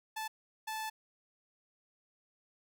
sawtooth tone bursts at uneven times, 874 Hz, A5, 12 cents flat, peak -33 dBFS, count 2, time 0.16-0.28 / 0.67-0.9 s, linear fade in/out 10 ms, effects none

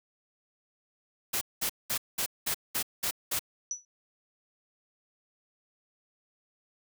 white noise bursts, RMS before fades -30 dBFS, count 8, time 1.33-3.394 s, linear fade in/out 10 ms, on 83 ms, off 200 ms
sine tone with exponential decay, 5920 Hz, F#8, in tune, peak -27 dBFS, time 3.71-3.85 s, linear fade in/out 1 ms, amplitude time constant 30 ms
effects none

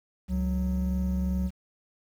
triangle tone pair together, 69 / 184.39 Hz, C#2 / F#3, -7 / -6 cents, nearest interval octave + perfect fourth, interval 1701 cents, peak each -25 dBFS, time 0.28-1.51 s, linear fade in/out 50 ms, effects tanh soft clip ceiling -17 dBFS + 9-bit

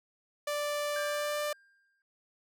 sawtooth tone with pitch glide, 587.3 to 593.4 Hz, D5 to D5, 0 to +18 cents, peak -27 dBFS, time 0.47-1.53 s, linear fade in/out 5 ms, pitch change +18 cents, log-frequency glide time 1.05-1.4 s
triangle tone with exponential decay, 1597 Hz, G6, 32 cents sharp, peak -34 dBFS, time 0.96-2.02 s, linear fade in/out 1 ms, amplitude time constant 230 ms
effects none

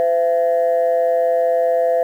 sine tone pair together, 510.2 / 675 Hz, C5 / E5, -44 / +41 cents, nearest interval perfect fourth, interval 485 cents, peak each -15 dBFS, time 0-2.03 s, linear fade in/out 0 ms, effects tanh soft clip ceiling -9 dBFS + 8-bit

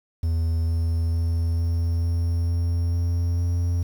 triangle tone with pitch steps, 82.41 / 82.98 / 83.56 / 84.14 / 84.73 / 85.32 / 85.91 / 86.51 Hz, E2 / E2 / E2 / E2 / E2 / F2 / F2 / F2, 0 / +12 / +24 / +36 / +48 / -40 / -28 / -16 cents, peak -18 dBFS, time 0.23-3.83 s, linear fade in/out 5 ms, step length 450 ms, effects 8-bit

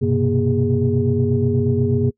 sine tone cluster, 97.7 / 123.7 / 132 / 237.9 / 410.1 Hz, G2 / B2 / C3 / A#3 / G#4, -5 / +3 / +16 / +35 / -22 cents, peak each -21 dBFS, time 0.01-2.11 s, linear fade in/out 20 ms, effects noise-tail reverb RT60 0.1 s tail -24 dB re dry + tanh soft clip ceiling -5 dBFS

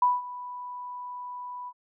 sine tone with ADSR envelope, 987.8 Hz, B5, in tune, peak -17 dBFS, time 0.02-1.73 s, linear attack 4 ms, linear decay 190 ms, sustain -18 dB, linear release 53 ms, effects none

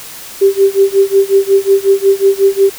sine tone with tremolo, 392 Hz, G4, in tune, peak -3 dBFS, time 0.41-2.7 s, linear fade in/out 10 ms, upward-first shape sine, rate 5.5 Hz, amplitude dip 95%, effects white hiss -30 dBFS RMS until 2.78 s

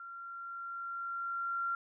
sine tone with level ramp, 1376 Hz, F6, 26 cents flat, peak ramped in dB -44 to -31 dBFS, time 0-1.75 s, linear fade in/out 2 ms, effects none

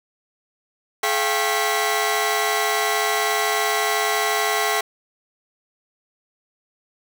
sawtooth tone cluster, 425.3 / 685 / 779 / 1085 / 1959 Hz, G#4 / F5 / G5 / C#6 / B6, +41 / -34 / -11 / -37 / -15 cents, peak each -22 dBFS, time 1.03-4.81 s, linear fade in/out 5 ms, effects 8-bit

